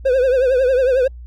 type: tone with vibrato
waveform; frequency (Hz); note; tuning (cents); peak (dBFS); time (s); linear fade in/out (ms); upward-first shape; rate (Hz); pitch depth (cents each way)
triangle; 515; C5; -28; -10; 0.05-1.08; 10; triangle; 11; 110
effects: added 60 Hz sine -32 dBFS peak until 1.26 s + Opus 48 kbps